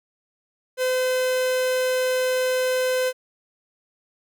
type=tone; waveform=45% pulse; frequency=511 Hz; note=C5; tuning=41 cents flat; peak=-20 dBFS; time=0.77-3.13 s; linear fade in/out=50 ms; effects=none